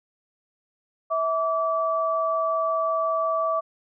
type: tone pair together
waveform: sine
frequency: 650 / 1155.5 Hz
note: E5 / D6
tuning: -24 / -28 cents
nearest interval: minor seventh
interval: 996 cents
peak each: -24 dBFS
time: 1.1-3.61 s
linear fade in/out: 20 ms
effects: none